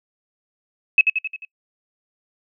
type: tone with echo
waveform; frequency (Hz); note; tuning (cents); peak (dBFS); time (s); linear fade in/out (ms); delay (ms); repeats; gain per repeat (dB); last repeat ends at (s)
sine; 2581; E7; -37; -8; 0.98-1.01; 2; 88; 5; -5; 1.45
effects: noise-tail reverb RT60 0.1 s tail -26 dB re dry